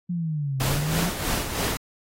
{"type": "exponential two-way sweep", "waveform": "sine", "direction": "down then up", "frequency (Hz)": [179.6, 129.2, 179.6], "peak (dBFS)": -24, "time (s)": [0.09, 1.1], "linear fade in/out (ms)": 10, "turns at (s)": 0.62}
{"type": "noise with tremolo", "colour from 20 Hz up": "pink", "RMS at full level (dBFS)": -26, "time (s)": [0.6, 1.77], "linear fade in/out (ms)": 2, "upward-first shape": "sine", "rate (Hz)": 3.1, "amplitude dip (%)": 55}
{"effects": ["AAC 48 kbps"]}